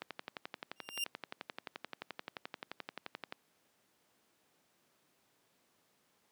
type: click train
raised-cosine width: 0.3 ms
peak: -24 dBFS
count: 39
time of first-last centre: 0.02-3.324 s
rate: 11.5 Hz
type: tone with exponential growth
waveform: sawtooth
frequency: 2794 Hz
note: F7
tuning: in tune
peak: -28 dBFS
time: 0.76-1.04 s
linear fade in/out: 2 ms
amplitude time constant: 59 ms
effects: pink hiss -73 dBFS RMS until 6.31 s + high-pass 200 Hz 12 dB/octave